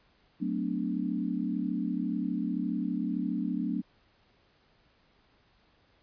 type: chord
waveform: sine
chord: B minor seventh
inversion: second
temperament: equal with one note detuned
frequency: 185 / 220 / 251.8 / 293.7 Hz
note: F#3 / A3 / B3 / D4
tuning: 0 / 0 / +34 / 0 cents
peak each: -34 dBFS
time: 0.4-3.82 s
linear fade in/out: 20 ms
effects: pink hiss -66 dBFS RMS until 6.02 s + resampled to 11025 Hz